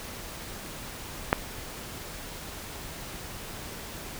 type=click; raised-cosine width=0.5 ms; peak=-4 dBFS; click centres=1.329 s; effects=pink hiss -40 dBFS RMS until 4.19 s